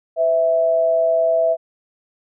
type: tone pair together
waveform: sine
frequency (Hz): 506.8 / 656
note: B4 / E5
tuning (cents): +45 / -9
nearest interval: major third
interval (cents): 446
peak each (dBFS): -23 / -14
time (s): 0.16-1.57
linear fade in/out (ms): 50
effects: none